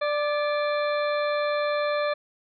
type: harmonic tone with a mistuned harmonic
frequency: 590 Hz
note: D5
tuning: 8 cents sharp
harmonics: 1 / 2 / 3 / 4 / 6 / 7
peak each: -24 / -30 / -34 / -36 / -40 / -41 dBFS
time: 0.01-2.14 s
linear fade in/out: 10 ms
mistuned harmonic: 3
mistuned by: -37 cents
effects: none